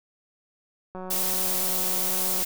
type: click train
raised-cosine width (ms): 1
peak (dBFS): -24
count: 274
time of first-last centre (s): 0.95-2.426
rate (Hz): 185
type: noise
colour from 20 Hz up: blue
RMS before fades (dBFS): -26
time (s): 1.1-2.45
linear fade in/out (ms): 10
effects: none